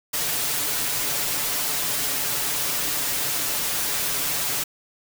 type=noise with comb filter; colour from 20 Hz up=white; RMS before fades=-25 dBFS; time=0.13-4.64 s; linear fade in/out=10 ms; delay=6.9 ms; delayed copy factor=+0.55; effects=none